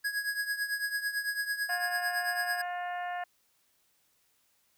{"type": "tone with tremolo", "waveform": "square", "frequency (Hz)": 1661.2, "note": "G#6", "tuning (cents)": 0, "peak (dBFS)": -28, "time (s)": [0.04, 2.62], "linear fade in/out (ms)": 10, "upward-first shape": "triangle", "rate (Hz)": 9, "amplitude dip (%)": 80}
{"type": "harmonic tone", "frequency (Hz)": 355.2, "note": "F4", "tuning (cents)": 29, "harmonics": [2, 3, 4, 5, 6, 7, 8], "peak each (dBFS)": [-34, -46, -45, -41, -52, -56, -54], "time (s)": [1.69, 3.24], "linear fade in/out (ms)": 5}
{"effects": ["white hiss -71 dBFS RMS until 4.77 s"]}